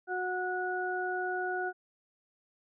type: harmonic tone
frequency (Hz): 366.2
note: F#4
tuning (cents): -18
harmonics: 1 / 2 / 4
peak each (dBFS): -35 / -35 / -35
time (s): 0.07-1.73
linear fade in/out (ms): 50
effects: none